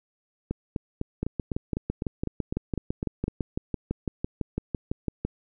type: two click trains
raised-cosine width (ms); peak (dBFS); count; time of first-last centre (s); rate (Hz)
3; -15 / -14; 12 / 25; 0.51-3.281 / 1.23-5.25; 3.97 / 5.97
effects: none